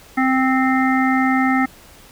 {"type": "harmonic tone", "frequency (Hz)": 261.6, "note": "C4", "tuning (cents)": 0, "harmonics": [1, 3, 5, 7, 8], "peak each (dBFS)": [-16, -21, -23, -24, -25], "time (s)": [0.17, 1.66], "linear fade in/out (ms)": 10, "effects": ["pink hiss -45 dBFS RMS until 2.11 s"]}